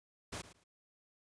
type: noise with echo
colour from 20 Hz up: pink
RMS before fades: -42 dBFS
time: 0.32-0.42 s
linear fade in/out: 10 ms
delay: 110 ms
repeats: 2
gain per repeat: -14 dB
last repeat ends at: 0.64 s
effects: high-pass 60 Hz 12 dB/octave + resampled to 22050 Hz